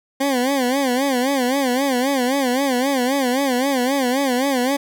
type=tone with vibrato; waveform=20% pulse; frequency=262.4 Hz; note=C4; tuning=5 cents sharp; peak=-12 dBFS; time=0.2-4.77 s; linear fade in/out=10 ms; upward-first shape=sine; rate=3.8 Hz; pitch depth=130 cents each way; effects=none